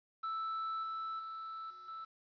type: tone with level steps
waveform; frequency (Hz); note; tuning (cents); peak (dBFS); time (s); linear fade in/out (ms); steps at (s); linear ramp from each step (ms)
triangle; 1318.5; E6; 0; -34 / -36 / -40 / -48 / -41; 0.23-2.05; 10; 0.83 / 1.19 / 1.7 / 1.88; 5
effects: resampled to 11025 Hz + 11-bit